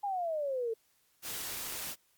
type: exponential sweep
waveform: sine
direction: down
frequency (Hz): 830.6 to 440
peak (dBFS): -31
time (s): 0.03-0.74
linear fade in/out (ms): 10
type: noise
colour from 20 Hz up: white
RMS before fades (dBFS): -39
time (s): 1.22-1.96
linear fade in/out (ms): 50
effects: white hiss -71 dBFS RMS until 2.17 s + Opus 48 kbps